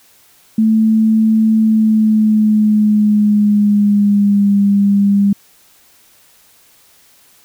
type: tone with pitch glide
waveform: sine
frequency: 220 to 200.6 Hz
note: A3 to G3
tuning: 0 to +40 cents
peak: -8 dBFS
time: 0.58-5.33 s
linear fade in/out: 5 ms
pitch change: -160 cents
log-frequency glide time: 1.59-4.59 s
effects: white hiss -49 dBFS RMS until 7.44 s